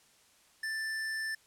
square tone, 1767 Hz, A6, 7 cents sharp, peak -34 dBFS, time 0.63-1.35 s, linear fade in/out 5 ms, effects white hiss -64 dBFS RMS until 1.46 s + low-pass 10000 Hz 12 dB/octave

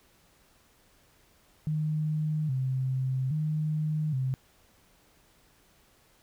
sine tone with vibrato, 142 Hz, C#3, 42 cents sharp, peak -26 dBFS, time 1.67-4.34 s, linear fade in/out 0 ms, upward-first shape square, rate 0.61 Hz, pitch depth 140 cents each way, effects pink hiss -63 dBFS RMS until 6.22 s

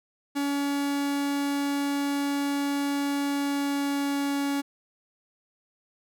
45% pulse tone with pitch glide, 282.9 to 281.3 Hz, C#4 to C#4, +35 to +26 cents, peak -25 dBFS, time 0.35-4.62 s, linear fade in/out 20 ms, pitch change -9 cents, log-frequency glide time 3.26-4.48 s, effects none

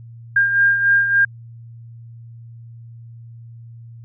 sine beating tone pair, 1605 / 1608.5 Hz, G6 / G6, +40 / +44 cents, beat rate 3.5 Hz, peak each -13 / -21 dBFS, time 0.36-1.25 s, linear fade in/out 5 ms, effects added 116 Hz sine -36 dBFS peak until 4.04 s

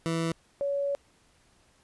20% pulse / sine tone pair in turn, 164.81 / 562.6 Hz, E3 / C#5, 0 / +26 cents, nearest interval octave + major sixth, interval 2126 cents, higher second, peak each -22 / -26 dBFS, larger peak first, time 0.06-0.32 / 0.61-0.95 s, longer second, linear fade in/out 0 ms, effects pink hiss -64 dBFS RMS until 1.83 s + resampled to 24000 Hz

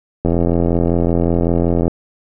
click train, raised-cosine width 2 ms, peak -3 dBFS, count 140, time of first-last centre 0.25-1.88 s, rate 85.3 Hz, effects none

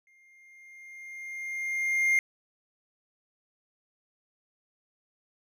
triangle tone with exponential growth, 2115 Hz, C7, 18 cents sharp, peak -18 dBFS, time 0.07-2.19 s, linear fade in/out 1 ms, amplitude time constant 460 ms, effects none

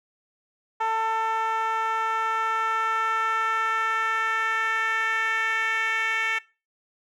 10% pulse tone with band-pass filter sweep, 445.9 Hz, A4, 23 cents sharp, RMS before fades -25 dBFS, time 0.8-6.39 s, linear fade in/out 10 ms, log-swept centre 950 to 2100 Hz, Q 2.6, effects noise-tail reverb RT60 0.3 s tail -22 dB re dry

